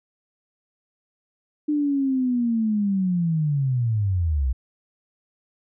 sine linear sweep, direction down, 301.8 to 60 Hz, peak -19 dBFS, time 1.68-4.53 s, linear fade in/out 10 ms, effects none

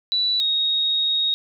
sine tone pair in turn, 3951 / 3754 Hz, B7 / A#7, 0 / +11 cents, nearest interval minor second, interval 89 cents, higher first, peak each -18 dBFS, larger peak neither, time 0.12-0.4 / 0.4-1.34 s, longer second, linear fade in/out 0 ms, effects none

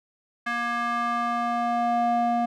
square tone with band-pass filter sweep, 237 Hz, A#3, 29 cents sharp, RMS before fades -25 dBFS, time 0.46-2.46 s, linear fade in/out 10 ms, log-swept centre 1600 to 590 Hz, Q 2.5, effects none

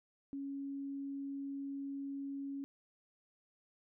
sine tone, 277.2 Hz, C#4, in tune, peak -39 dBFS, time 0.33-2.64 s, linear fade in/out 0 ms, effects none

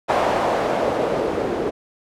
blue noise with low-pass filter sweep, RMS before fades -21 dBFS, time 0.08-1.71 s, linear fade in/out 20 ms, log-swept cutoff 760 to 420 Hz, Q 1.8, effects none

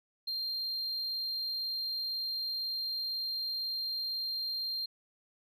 sine tone, 4186 Hz, C8, in tune, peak -30 dBFS, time 0.27-4.86 s, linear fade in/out 10 ms, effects tanh soft clip ceiling -32 dBFS

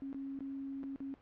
sine tone with dropouts, 273 Hz, C#4, 26 cents flat, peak -39 dBFS, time 0.02-1.14 s, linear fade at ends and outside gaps 0 ms, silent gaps 0.129-0.145 / 0.39-0.406 / 0.832-0.838 / 0.96-1.004 s, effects pink hiss -65 dBFS RMS until 1.21 s + low-pass 2000 Hz 12 dB/octave

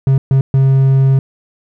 triangle tone bursts at uneven times, 134.5 Hz, C3, 48 cents sharp, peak -5 dBFS, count 3, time 0.07-0.18 / 0.31-0.41 / 0.54-1.19 s, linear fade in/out 2 ms, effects none

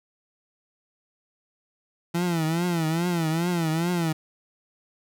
30% pulse tone with vibrato, 167.5 Hz, E3, 28 cents sharp, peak -20 dBFS, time 2.14-4.13 s, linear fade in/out 10 ms, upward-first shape triangle, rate 2.4 Hz, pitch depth 130 cents each way, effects none

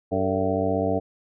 harmonic tone with a mistuned harmonic, 95.7 Hz, G2, 41 cents flat, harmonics 1 / 2 / 3 / 4 / 5 / 6 / 7 / 8, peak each -30 / -30 / -28 / -35 / -27 / -30 / -27 / -33 dBFS, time 0.11-1 s, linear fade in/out 20 ms, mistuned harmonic 5, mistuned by -89 cents, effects none

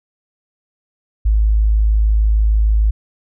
sine tone, 53.3 Hz, G#1, 46 cents sharp, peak -10 dBFS, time 1.25-2.91 s, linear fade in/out 10 ms, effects none

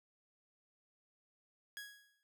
sawtooth tone with exponential decay, 1661.2 Hz, G#6, in tune, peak -39 dBFS, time 1.77-2.23 s, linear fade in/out 0 ms, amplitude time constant 100 ms, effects none

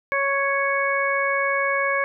harmonic tone, 554.4 Hz, C#5, in tune, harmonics 1 / 2 / 3 / 4, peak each -25 / -25 / -25 / -25 dBFS, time 0.12-2.04 s, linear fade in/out 0 ms, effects none

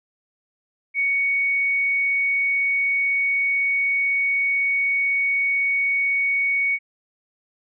sine tone, 2231 Hz, C#7, 11 cents sharp, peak -18 dBFS, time 0.94-6.79 s, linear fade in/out 50 ms, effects none

